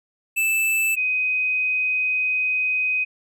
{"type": "tone pair in turn", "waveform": ["square", "sine"], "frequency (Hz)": [2637, 2510], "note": ["E7", "D#7"], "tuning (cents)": [0, 15], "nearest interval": "minor second", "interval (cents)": 85, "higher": "first", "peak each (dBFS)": -19, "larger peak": "neither", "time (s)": [[0.36, 0.96], [0.96, 3.05]], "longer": "second", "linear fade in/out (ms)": 20, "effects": []}